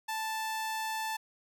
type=tone; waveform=sawtooth; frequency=880 Hz; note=A5; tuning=in tune; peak=-29 dBFS; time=0.08-1.17 s; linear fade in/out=10 ms; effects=none